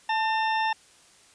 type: harmonic tone with a mistuned harmonic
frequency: 900 Hz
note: A5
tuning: 39 cents sharp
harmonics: 1 / 2 / 3 / 4 / 6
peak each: -24 / -30 / -34 / -36 / -40 dBFS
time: 0.09-0.73 s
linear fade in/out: 5 ms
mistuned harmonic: 1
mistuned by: -44 cents
effects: white hiss -56 dBFS RMS until 1.34 s + resampled to 22050 Hz